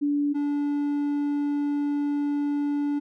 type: tone pair in turn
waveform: sine / triangle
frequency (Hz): 289.2 / 289.2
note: D4 / D4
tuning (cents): -27 / -27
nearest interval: unison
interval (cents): 0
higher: neither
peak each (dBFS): -21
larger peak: neither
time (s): 0.01-0.34 / 0.34-3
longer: second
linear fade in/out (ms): 20
effects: none